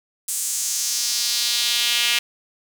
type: tone with high-pass filter sweep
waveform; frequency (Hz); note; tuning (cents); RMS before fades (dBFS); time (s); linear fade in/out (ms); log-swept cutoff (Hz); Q
sawtooth; 238; A#3; +36; -22; 0.28-2.19; 5; 8400 to 2700; 2.2
effects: none